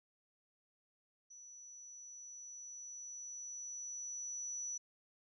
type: tone with level ramp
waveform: sine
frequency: 5920 Hz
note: F#8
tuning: in tune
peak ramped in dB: -53 to -39 dBFS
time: 1.3-4.78 s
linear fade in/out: 10 ms
effects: none